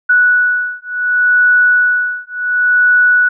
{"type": "beating tone pair", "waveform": "sine", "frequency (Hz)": [1474, 1474.69], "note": ["F#6", "F#6"], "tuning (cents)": [-7, -6], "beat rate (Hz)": 0.69, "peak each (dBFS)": -12, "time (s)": [0.09, 3.29], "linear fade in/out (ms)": 10, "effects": []}